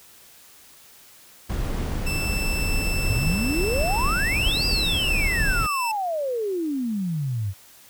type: noise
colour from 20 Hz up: brown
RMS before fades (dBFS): -25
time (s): 1.49-5.67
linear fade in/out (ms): 10
type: tone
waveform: sawtooth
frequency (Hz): 2655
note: E7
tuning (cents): +12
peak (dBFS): -24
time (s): 2.06-5.92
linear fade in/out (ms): 10
type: exponential two-way sweep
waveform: sine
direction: up then down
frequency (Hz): 92.5 to 4978 to 92.5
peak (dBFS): -23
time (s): 3.06-7.54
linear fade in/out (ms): 50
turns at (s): 4.66
effects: white hiss -50 dBFS RMS until 7.89 s